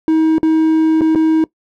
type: tone with dropouts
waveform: triangle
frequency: 318 Hz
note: D#4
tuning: 38 cents sharp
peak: -7 dBFS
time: 0.08-1.44 s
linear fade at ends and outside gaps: 1 ms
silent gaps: 0.382-0.43 / 1.01-1.016 / 1.15-1.157 s
effects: noise-tail reverb RT60 0.1 s tail -20 dB re dry